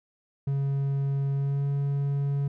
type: tone with pitch glide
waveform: triangle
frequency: 138.59 to 140.69 Hz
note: C#3 to C#3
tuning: 0 to +26 cents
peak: -22 dBFS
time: 0.47-2.48 s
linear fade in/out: 5 ms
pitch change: +26 cents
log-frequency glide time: 1.34-1.67 s
effects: none